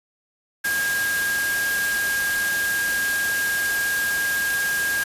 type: tone in noise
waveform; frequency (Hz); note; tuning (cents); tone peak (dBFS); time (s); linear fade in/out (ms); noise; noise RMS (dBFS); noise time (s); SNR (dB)
sine; 1623; G#6; -40; -21; 0.64-5.04; 10; white; -28; 0.64-5.04; +4
effects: resampled to 32000 Hz